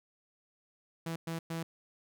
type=tone bursts at uneven times; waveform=sawtooth; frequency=164.81 Hz; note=E3; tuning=in tune; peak=-31 dBFS; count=3; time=1.06-1.16 / 1.27-1.39 / 1.5-1.63 s; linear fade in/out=5 ms; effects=none